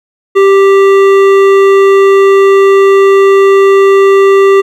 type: tone with hard clipping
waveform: triangle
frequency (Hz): 392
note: G4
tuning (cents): 0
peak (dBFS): -4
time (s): 0.35-4.62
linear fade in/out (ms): 20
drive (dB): 16
effects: none